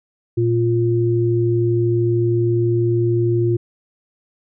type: tone pair together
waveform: sine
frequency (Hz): 116.6 / 349.4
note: A#2 / F4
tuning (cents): +1 / +1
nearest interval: octave + perfect fifth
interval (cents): 1900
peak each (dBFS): -17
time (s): 0.37-3.57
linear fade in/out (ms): 10
effects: none